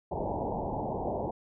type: low-pass noise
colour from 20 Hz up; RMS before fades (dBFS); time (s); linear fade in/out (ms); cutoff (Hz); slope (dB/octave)
white; -33; 0.11-1.31; 10; 930; 96
effects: none